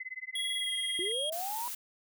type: tone with tremolo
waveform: sine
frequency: 2036 Hz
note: C7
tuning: 48 cents flat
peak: -35 dBFS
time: 0-1.12 s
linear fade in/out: 5 ms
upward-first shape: sine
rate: 18 Hz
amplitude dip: 100%
type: tone with pitch glide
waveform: square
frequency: 3322 to 3261 Hz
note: G#7 to G#7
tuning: 0 to -32 cents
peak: -32 dBFS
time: 0.35-1.3 s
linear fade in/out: 5 ms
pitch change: -32 cents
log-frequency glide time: 0.56-0.72 s
type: linear sweep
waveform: sine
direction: up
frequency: 336.1 to 987 Hz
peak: -35 dBFS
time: 0.99-1.68 s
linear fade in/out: 0 ms
type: noise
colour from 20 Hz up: blue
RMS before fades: -39 dBFS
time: 1.32-1.75 s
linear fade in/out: 5 ms
effects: none